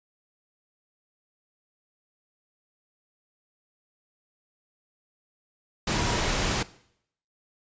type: tone in noise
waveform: sine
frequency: 960 Hz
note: B5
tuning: 49 cents flat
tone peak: -35 dBFS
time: 5.94-6.17 s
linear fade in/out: 5 ms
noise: pink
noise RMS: -26 dBFS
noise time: 5.87-6.63 s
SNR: -12 dB
effects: noise-tail reverb RT60 0.7 s tail -19 dB re dry + resampled to 16000 Hz